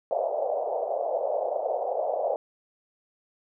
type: band-pass noise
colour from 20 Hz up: pink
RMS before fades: -28 dBFS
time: 0.11-2.36 s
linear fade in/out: 2 ms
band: 520 to 720 Hz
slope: 48 dB/octave
effects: none